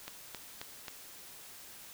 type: click train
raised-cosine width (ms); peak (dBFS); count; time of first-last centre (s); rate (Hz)
0.2; -23; 4; 0.08-0.882; 3.74
effects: white hiss -51 dBFS RMS until 1.93 s